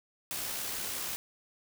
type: noise with amplitude modulation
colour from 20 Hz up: white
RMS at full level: -35 dBFS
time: 0.31-1.16 s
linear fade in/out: 0 ms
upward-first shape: sine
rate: 65.9 Hz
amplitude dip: 30%
effects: none